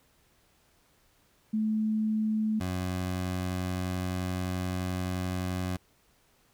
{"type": "tone pair in turn", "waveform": ["sine", "20% pulse"], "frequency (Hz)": [216.7, 91.56], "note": ["A3", "F#2"], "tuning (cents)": [-26, -18], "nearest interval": "octave + minor third", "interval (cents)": 1492, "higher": "first", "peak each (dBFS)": -25, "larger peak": "neither", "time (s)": [[1.53, 2.6], [2.6, 5.77]], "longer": "second", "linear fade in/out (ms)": 10, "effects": ["pink hiss -66 dBFS RMS until 6.53 s"]}